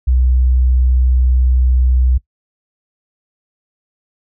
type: tone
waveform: sine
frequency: 63 Hz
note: B1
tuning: 35 cents sharp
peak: -9 dBFS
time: 0.07-2.18 s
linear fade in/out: 10 ms
effects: noise-tail reverb RT60 0.1 s tail -20 dB re dry